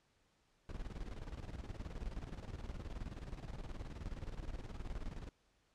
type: noise with tremolo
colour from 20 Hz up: brown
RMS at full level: -43 dBFS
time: 0.69-5.29 s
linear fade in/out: 2 ms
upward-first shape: square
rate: 19 Hz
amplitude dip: 65%
effects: pink hiss -75 dBFS RMS until 5.74 s + low-pass 7000 Hz 12 dB/octave